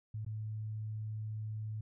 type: tone with dropouts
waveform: sine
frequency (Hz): 108.2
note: A2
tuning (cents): -29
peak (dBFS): -37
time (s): 0.14-1.81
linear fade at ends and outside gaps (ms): 5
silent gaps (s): 0.249-0.263
effects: none